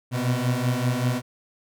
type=beating tone pair; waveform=30% pulse; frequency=121.8 / 127 Hz; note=B2 / B2; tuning=-24 / +49 cents; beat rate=5.2 Hz; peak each=-22 dBFS; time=0.11-1.22 s; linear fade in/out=50 ms; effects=none